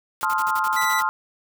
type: noise bursts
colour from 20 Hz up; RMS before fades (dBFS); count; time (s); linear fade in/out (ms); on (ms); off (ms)
white; -35; 10; 0.21-1.023; 0; 39; 47
type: chord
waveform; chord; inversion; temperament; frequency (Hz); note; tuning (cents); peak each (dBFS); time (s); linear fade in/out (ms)
sine; F dominant seventh; first; just; 873.1 / 1047.7 / 1257.2 / 1396.9; A5 / C6 / Eb6 / F6; -14 / +2 / +18 / 0; -25 / -24 / -27 / -25; 0.23-1.09; 0
type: tone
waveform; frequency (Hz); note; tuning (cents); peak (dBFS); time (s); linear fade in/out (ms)
sawtooth; 1975.5; B6; 0; -20; 0.76-1.01; 10
effects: none